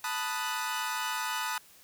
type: chord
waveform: sawtooth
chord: B dominant seventh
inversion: third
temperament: equal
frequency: 880 / 987.8 / 1244.5 / 1480 Hz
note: A5 / B5 / D#6 / F#6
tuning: 0 / 0 / 0 / 0 cents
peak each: -33 dBFS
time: 0.04-1.58 s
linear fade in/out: 2 ms
effects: white hiss -57 dBFS RMS until 1.83 s